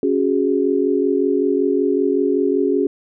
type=chord; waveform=sine; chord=C# suspended fourth; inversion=none; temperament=equal; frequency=277.2 / 370 / 415.3 Hz; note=C#4 / F#4 / G#4; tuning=0 / 0 / 0 cents; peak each=-19 dBFS; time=0.03-2.87 s; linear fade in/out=2 ms; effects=none